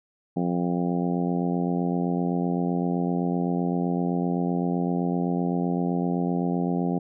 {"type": "harmonic tone", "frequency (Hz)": 87.8, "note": "F2", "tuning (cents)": 10, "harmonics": [2, 3, 4, 5, 6, 7, 8, 9], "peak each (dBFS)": [-25, -28, -32, -35, -39, -41, -36, -37], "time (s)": [0.36, 6.99], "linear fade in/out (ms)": 10, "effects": []}